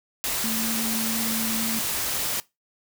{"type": "tone in noise", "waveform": "sine", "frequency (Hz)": 224.5, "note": "A3", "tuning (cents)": 35, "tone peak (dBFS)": -28, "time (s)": [0.44, 1.79], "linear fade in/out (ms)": 0, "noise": "white", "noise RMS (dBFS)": -27, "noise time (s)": [0.24, 2.4], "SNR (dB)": -4, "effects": ["noise-tail reverb RT60 0.2 s tail -20 dB re dry"]}